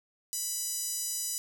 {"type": "tone with high-pass filter", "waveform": "5% pulse", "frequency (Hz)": 987.8, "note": "B5", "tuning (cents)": 0, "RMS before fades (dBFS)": -34, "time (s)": [0.33, 1.38], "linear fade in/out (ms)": 0, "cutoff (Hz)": 6400, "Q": 1.3, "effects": []}